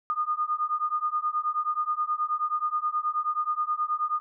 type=beating tone pair; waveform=sine; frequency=1219 / 1228.4 Hz; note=D#6 / D#6; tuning=-36 / -23 cents; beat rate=9.4 Hz; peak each=-28 dBFS; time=0.1-4.2 s; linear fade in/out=0 ms; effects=none